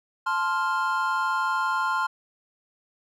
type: chord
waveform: triangle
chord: F major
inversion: first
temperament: equal with one note detuned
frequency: 873.9 / 1046.5 / 1396.9 Hz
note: A5 / C6 / F6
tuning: -12 / 0 / 0 cents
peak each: -28 / -24 / -25 dBFS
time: 0.26-2.07 s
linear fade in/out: 10 ms
effects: none